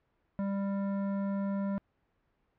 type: tone with hard clipping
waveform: triangle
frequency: 197.8 Hz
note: G3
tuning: 16 cents sharp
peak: -32 dBFS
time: 0.39-1.78 s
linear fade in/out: 0 ms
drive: 17 dB
effects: pink hiss -75 dBFS RMS until 2.58 s + low-pass 2000 Hz 12 dB/octave